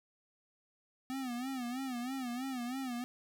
square tone with vibrato, 253.5 Hz, B3, 45 cents sharp, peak -37 dBFS, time 1.1-3.04 s, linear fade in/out 0 ms, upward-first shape sine, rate 3.1 Hz, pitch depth 110 cents each way, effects 11-bit

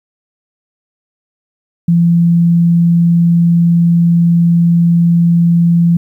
sine tone, 170.1 Hz, F3, 45 cents flat, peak -6 dBFS, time 1.88-5.97 s, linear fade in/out 5 ms, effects 8-bit

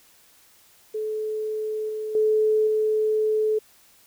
sine tone with level steps, 431.8 Hz, A4, 33 cents flat, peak -25 / -27 / -17 / -19 dBFS, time 0.94-3.59 s, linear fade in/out 10 ms, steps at 1.89 / 2.15 / 2.67 s, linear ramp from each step 2 ms, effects white hiss -56 dBFS RMS until 4.06 s

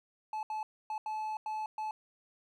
triangle tone bursts at uneven times, 864 Hz, A5, 32 cents flat, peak -32 dBFS, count 6, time 0.33-0.43 / 0.5-0.63 / 0.9-0.98 / 1.06-1.37 / 1.46-1.66 / 1.78-1.91 s, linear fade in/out 2 ms, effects none

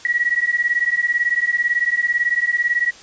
sine beating tone pair, 1912 / 1930 Hz, A#6 / B6, +43 / -40 cents, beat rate 18 Hz, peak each -19 dBFS, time 0.05-2.91 s, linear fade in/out 2 ms, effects white hiss -42 dBFS RMS until 3.02 s + resampled to 16000 Hz

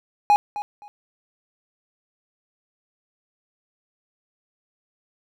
triangle tone with echo, 828 Hz, G#5, 5 cents flat, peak -10 dBFS, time 0.3-0.36 s, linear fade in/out 0 ms, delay 260 ms, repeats 2, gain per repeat -14 dB, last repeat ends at 0.88 s, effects none

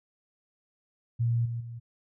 sine tone with level steps, 117.4 Hz, A#2, 13 cents sharp, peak -23 / -30 / -37 dBFS, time 1.19-1.8 s, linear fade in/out 20 ms, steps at 1.45 / 1.6 s, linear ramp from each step 10 ms, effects none

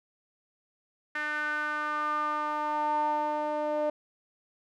sawtooth tone with band-pass filter sweep, 300.7 Hz, D4, 41 cents sharp, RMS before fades -30 dBFS, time 1.15-3.9 s, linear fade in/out 5 ms, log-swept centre 1700 to 660 Hz, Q 6, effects none

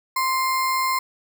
sine tone with sample-and-hold, 1043 Hz, C6, 6 cents flat, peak -19 dBFS, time 0.16-0.99 s, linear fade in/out 5 ms, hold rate 3150 Hz, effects none

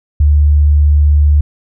sine tone, 73.7 Hz, D2, 7 cents sharp, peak -5 dBFS, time 0.2-1.41 s, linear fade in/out 5 ms, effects none

